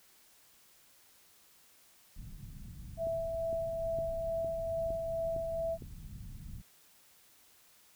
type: low-pass noise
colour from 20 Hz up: pink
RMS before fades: -46 dBFS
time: 2.16-6.62 s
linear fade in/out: 10 ms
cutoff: 180 Hz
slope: 24 dB/octave
type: tone with tremolo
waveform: sine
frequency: 660 Hz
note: E5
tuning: 2 cents sharp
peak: -31 dBFS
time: 2.97-5.78 s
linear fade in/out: 50 ms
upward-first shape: sine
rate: 2.3 Hz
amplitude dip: 30%
type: click train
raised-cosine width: 3 ms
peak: -32 dBFS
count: 7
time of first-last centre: 3.07-5.822 s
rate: 2.18 Hz
effects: white hiss -63 dBFS RMS until 7.95 s